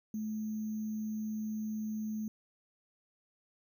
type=tone with sample-and-hold; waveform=sine; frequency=215.6 Hz; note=A3; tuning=35 cents flat; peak=-34 dBFS; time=0.14-2.28 s; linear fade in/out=2 ms; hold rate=6300 Hz; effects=none